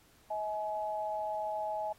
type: tone pair together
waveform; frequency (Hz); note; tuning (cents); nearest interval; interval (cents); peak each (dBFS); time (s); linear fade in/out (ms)
sine; 637.4 / 846; D#5 / G#5; +42 / +32; perfect fourth; 490; -36 / -35; 0.3-1.93; 10
effects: pink hiss -64 dBFS RMS until 1.98 s + AAC 48 kbps